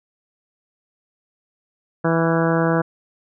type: harmonic tone with a mistuned harmonic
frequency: 164.81 Hz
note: E3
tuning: in tune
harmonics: 1 / 2 / 3 / 4 / 5 / 6 / 7 / 8 / 9 / 10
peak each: -20 / -22 / -22 / -25 / -30 / -29 / -30 / -30 / -29 / -32 dBFS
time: 2.04-2.82 s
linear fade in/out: 10 ms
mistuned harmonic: 8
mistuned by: +38 cents
effects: none